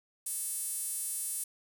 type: tone with high-pass filter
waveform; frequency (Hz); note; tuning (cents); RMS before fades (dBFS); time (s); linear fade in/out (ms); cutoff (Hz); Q
sawtooth; 440; A4; 0; -36; 0.26-1.44; 5; 9700; 3.2
effects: none